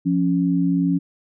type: tone pair together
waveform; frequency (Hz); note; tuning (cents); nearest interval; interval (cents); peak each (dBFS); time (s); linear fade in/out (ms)
sine; 174.61 / 277.2; F3 / C#4; 0 / 0; minor sixth; 800; -19; 0.05-0.99; 20
effects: none